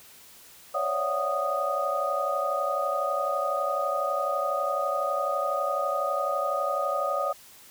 sine tone cluster, 544 / 576 / 670 / 742 / 1240 Hz, C#5 / D5 / E5 / F#5 / D#6, -33 / -34 / +28 / +5 / -6 cents, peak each -33 / -30 / -34 / -34 / -28 dBFS, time 0.74-7.33 s, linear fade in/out 10 ms, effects white hiss -51 dBFS RMS until 7.7 s

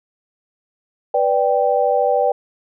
sine chord, G major, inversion first, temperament equal, 493.9 / 587.3 / 784 Hz, B4 / D5 / G5, 0 / 0 / 0 cents, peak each -18 dBFS, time 1.14-2.32 s, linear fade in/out 5 ms, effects none

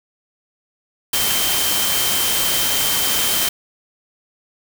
sine tone in noise, 3126 Hz, G7, 6 cents flat, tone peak -24 dBFS, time 1.13-3.49 s, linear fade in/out 5 ms, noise white, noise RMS -19 dBFS, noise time 1.13-3.49 s, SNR -8 dB, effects none

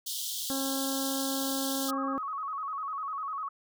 pink high-pass noise, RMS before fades -35 dBFS, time 0.06-1.91 s, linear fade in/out 10 ms, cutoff 3100 Hz, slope 96 dB/octave
harmonic tone, 270 Hz, C#4, 45 cents flat, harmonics 1 / 2 / 3 / 4 / 5 / 6, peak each -32 / -38 / -42 / -44 / -46 / -48 dBFS, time 0.5-2.18 s, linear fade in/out 0 ms
sine tone with vibrato, 1185 Hz, D6, 15 cents sharp, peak -32 dBFS, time 1.88-3.49 s, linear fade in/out 10 ms, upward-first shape square, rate 10 Hz, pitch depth 110 cents each way
effects none

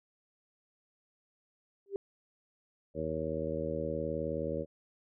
sine tone with exponential growth, 396.7 Hz, G4, 21 cents sharp, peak -27 dBFS, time 1.86-1.96 s, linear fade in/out 1 ms, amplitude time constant 20 ms
harmonic tone, 79.1 Hz, D#2, 29 cents sharp, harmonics 1 / 2 / 3 / 4 / 5 / 6 / 7, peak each -43 / -41 / -42 / -41 / -42 / -38 / -37 dBFS, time 2.94-4.66 s, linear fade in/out 50 ms
effects none

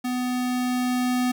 square tone with level ramp, 249.7 Hz, B3, 19 cents sharp, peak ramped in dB -25 to -21 dBFS, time 0.04-1.32 s, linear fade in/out 10 ms, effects 9-bit

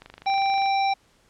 click train, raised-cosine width 0.3 ms, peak -26 dBFS, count 17, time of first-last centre 0.02-0.66 s, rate 25 Hz
harmonic tone, 784 Hz, G5, in tune, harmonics 1 / 3 / 5 / 7, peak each -20 / -30 / -34 / -37 dBFS, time 0.26-0.94 s, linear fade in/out 10 ms
effects pink hiss -61 dBFS RMS until 1.29 s + low-pass 9000 Hz 12 dB/octave

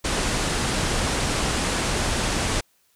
pink low-pass noise, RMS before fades -24 dBFS, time 0.04-2.61 s, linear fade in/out 10 ms, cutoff 9900 Hz, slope 48 dB/octave, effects white hiss -64 dBFS RMS until 2.95 s

